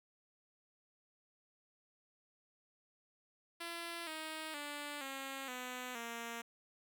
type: tone with pitch steps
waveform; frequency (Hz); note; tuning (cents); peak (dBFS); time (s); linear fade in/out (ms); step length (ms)
5% pulse; 338.9 / 314.4 / 291.6 / 270.5 / 251 / 232.8; E4 / D#4 / D4 / C#4 / B3 / A#3; +48 / +18 / -12 / -42 / +28 / -2; -31; 3.6-6.42; 10; 470
effects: none